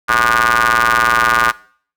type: ring-modulated tone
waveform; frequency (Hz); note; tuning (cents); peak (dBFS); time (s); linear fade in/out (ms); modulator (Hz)
sawtooth; 116.54; A#2; 0; -4; 0.08-1.52; 20; 1330
effects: noise-tail reverb RT60 0.5 s tail -21 dB re dry